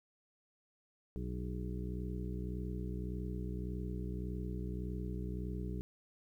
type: harmonic tone with a mistuned harmonic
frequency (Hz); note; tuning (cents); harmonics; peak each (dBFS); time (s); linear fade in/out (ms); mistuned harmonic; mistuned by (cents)
61.74; B1; 0; 1 / 2 / 3 / 4 / 5 / 6 / 7; -40 / -44 / -43 / -56 / -48 / -52 / -50; 1.16-5.81; 0; 7; -52
effects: 12-bit